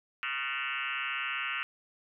sine tone with frequency modulation, 2049 Hz, C7, 37 cents flat, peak -31 dBFS, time 0.23-1.63 s, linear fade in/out 0 ms, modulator 135 Hz, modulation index 6.1, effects none

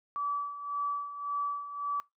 sine tone with tremolo, 1151 Hz, D6, 35 cents flat, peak -28 dBFS, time 0.16-2 s, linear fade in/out 0 ms, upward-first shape sine, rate 1.8 Hz, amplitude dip 70%, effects noise-tail reverb RT60 0.2 s tail -24 dB re dry

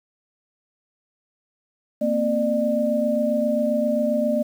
sine tone cluster, 231 / 258.5 / 599 Hz, A#3 / C4 / D5, -16 / -21 / +34 cents, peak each -23 / -27 / -21 dBFS, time 2.01-4.43 s, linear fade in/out 10 ms, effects 8-bit

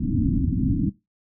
white low-pass noise, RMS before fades -22 dBFS, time 0-0.9 s, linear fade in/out 10 ms, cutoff 300 Hz, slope 96 dB/octave, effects noise-tail reverb RT60 0.2 s tail -18 dB re dry

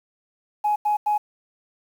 sine tone bursts, 838 Hz, G#5, 15 cents sharp, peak -17 dBFS, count 3, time 0.64-1.18 s, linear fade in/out 10 ms, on 120 ms, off 90 ms, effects tanh soft clip ceiling -14 dBFS + 8-bit

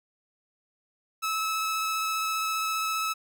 sawtooth tone with vibrato, 1300 Hz, E6, 24 cents flat, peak -23 dBFS, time 1.22-3.14 s, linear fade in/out 20 ms, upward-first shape sine, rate 15 Hz, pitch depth 10 cents each way, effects none

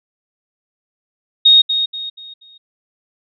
sine tone with echo, 3729 Hz, A#7, in tune, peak -5 dBFS, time 1.45-1.62 s, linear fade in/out 10 ms, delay 240 ms, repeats 4, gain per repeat -9 dB, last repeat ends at 2.58 s, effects none

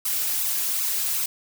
blue noise with flanger, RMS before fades -25 dBFS, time 0.05-1.26 s, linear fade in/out 5 ms, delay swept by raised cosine 0.78 to 4.78 ms, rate 2.6 Hz, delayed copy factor +0.9, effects none

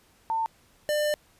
sine / square tone pair in turn, 898 / 597.7 Hz, A5 / D5, +35 / +30 cents, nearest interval perfect fifth, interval 705 cents, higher first, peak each -24 dBFS, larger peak neither, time 0.3-0.46 / 0.89-1.14 s, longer second, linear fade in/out 0 ms, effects pink hiss -61 dBFS RMS until 1.39 s + resampled to 32000 Hz

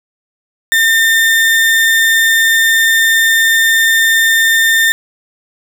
35% pulse tone, 1807 Hz, A6, 46 cents sharp, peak -6 dBFS, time 0.72-4.92 s, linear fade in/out 0 ms, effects none

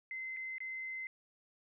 sine tone with dropouts, 2062 Hz, C7, 26 cents flat, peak -39 dBFS, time 0.11-1.07 s, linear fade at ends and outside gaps 1 ms, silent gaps 0.365-0.369 / 0.582-0.604 s, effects none

